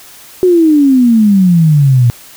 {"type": "exponential sweep", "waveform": "sine", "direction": "down", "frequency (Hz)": [373.2, 117], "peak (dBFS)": -4, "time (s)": [0.43, 2.1], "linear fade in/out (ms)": 0, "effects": ["white hiss -36 dBFS RMS until 2.36 s"]}